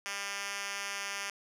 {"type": "tone with band-pass filter", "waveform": "5% pulse", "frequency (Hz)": 199.7, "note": "G3", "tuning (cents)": 32, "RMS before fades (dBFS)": -38, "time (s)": [0.06, 1.3], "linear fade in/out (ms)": 0, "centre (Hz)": 4300, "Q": 0.7, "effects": []}